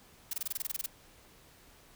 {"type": "noise bursts", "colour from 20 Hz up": "blue", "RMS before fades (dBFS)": -34, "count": 12, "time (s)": [0.31, 0.862], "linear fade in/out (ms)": 5, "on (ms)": 24, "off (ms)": 24, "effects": ["pink hiss -59 dBFS RMS until 1.95 s"]}